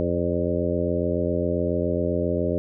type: harmonic tone with a mistuned harmonic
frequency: 87.31 Hz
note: F2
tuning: in tune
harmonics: 1 / 2 / 3 / 4 / 5 / 6 / 7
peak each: -29 / -29 / -29 / -29 / -29 / -29 / -29 dBFS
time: 0-2.58 s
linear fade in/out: 0 ms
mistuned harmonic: 7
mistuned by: -25 cents
effects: none